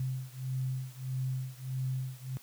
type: beating tone pair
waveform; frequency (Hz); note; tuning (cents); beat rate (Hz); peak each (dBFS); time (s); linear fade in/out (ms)
sine; 129.5 / 131.1; C3 / C3; -17 / +4; 1.6; -35 / -36; 0-2.37; 0
effects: white hiss -56 dBFS RMS until 2.42 s + high-pass 60 Hz 12 dB/octave